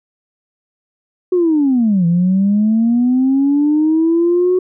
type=linear two-way sweep; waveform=sine; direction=down then up; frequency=370 to 167.1 to 370 Hz; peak=-9 dBFS; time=1.32-4.59 s; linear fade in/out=5 ms; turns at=2.06 s; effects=tanh soft clip ceiling -6 dBFS